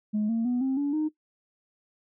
sine tone with pitch steps, 211.6 / 228.1 / 245.9 / 265.1 / 285.7 / 308 Hz, G#3 / A#3 / B3 / C4 / D4 / D#4, +33 / -37 / -7 / +23 / -48 / -17 cents, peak -22 dBFS, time 0.13-1.09 s, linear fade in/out 20 ms, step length 160 ms, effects noise-tail reverb RT60 0.1 s tail -17 dB re dry + tanh soft clip ceiling -21 dBFS

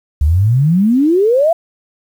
sine exponential sweep, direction up, 69 to 693 Hz, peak -8 dBFS, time 0.21-1.53 s, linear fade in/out 5 ms, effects 7-bit

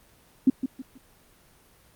sine tone with echo, 261.6 Hz, C4, in tune, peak -13 dBFS, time 0.47-0.5 s, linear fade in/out 5 ms, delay 160 ms, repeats 3, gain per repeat -10 dB, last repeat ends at 0.98 s, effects pink hiss -58 dBFS RMS until 1.95 s + Opus 24 kbps

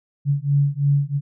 sine beating tone pair, 140.6 / 143.6 Hz, C#3 / D3, +25 / -39 cents, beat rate 3 Hz, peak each -19 dBFS, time 0.25-1.21 s, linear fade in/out 50 ms, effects none

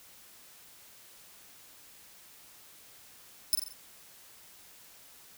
10% pulse tone with echo, 5274 Hz, E8, in tune, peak -16 dBFS, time 3.53-3.55 s, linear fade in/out 0 ms, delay 44 ms, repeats 4, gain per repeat -6 dB, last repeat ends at 3.726 s, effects white hiss -55 dBFS RMS until 5.37 s

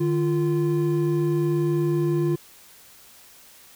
triangle tone pair together, 151.22 / 345.8 Hz, D#3 / F4, -49 / -17 cents, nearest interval octave + major second, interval 1432 cents, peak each -21 / -20 dBFS, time 0-2.36 s, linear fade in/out 10 ms, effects white hiss -50 dBFS RMS until 3.75 s

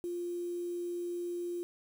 sine tone with quantisation, 349.2 Hz, F4, in tune, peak -34 dBFS, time 0.04-1.63 s, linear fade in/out 0 ms, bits 9, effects none

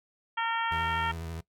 harmonic tone, 457.8 Hz, A#4, 31 cents flat, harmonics 2 / 3 / 4 / 5 / 6 / 7, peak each -30 / -32 / -35 / -40 / -41 / -38 dBFS, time 0.37-1.12 s, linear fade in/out 10 ms
30% pulse tone with vibrato, 82.41 Hz, E2, in tune, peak -33 dBFS, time 0.71-1.41 s, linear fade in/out 10 ms, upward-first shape square, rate 12 Hz, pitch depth 29 cents each way
effects noise-tail reverb RT60 0.1 s tail -20 dB re dry

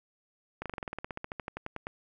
slowing click train, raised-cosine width 0.5 ms, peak -21 dBFS, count 20, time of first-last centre 0.62-1.869 s, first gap 37 ms, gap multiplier 1.06, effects none

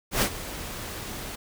pink noise with ADSR envelope, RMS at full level -21 dBFS, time 0.11-1.36 s, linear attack 110 ms, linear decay 69 ms, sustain -15 dB, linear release 12 ms, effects none

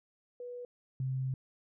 sine tone pair in turn, 489.3 / 131.22 Hz, B4 / C3, -16 / +5 cents, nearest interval octave + major seventh, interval 2279 cents, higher first, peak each -40 / -31 dBFS, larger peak second, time 0.4-0.65 / 1-1.34 s, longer second, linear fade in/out 2 ms, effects none

